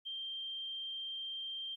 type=tone; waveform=sine; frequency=3164 Hz; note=G7; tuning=15 cents sharp; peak=-39 dBFS; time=0.05-1.76 s; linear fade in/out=20 ms; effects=13-bit